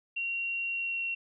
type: tone with pitch glide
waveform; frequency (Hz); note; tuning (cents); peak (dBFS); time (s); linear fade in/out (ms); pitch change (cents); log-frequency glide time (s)
sine; 2750 to 2733; F7 to F7; -27 to -38; -30; 0.16-1.15; 10; -11; 0.69-1.04
effects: none